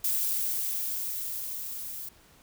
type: noise with level ramp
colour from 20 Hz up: violet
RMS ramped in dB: -27 to -39 dBFS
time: 0.04-2.09 s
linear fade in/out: 5 ms
effects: pink hiss -58 dBFS RMS until 2.42 s